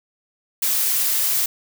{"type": "noise", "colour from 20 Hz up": "blue", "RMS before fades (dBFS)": -20, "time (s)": [0.62, 1.46], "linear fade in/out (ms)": 5, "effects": []}